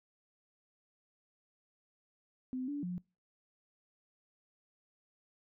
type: tone with pitch steps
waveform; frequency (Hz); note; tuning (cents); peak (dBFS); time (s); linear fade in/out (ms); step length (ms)
sine; 256.2 / 288.3 / 178.7; C4 / D4 / F3; -36 / -32 / +40; -35; 2.53-2.98; 0; 150
effects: noise-tail reverb RT60 0.3 s tail -25 dB re dry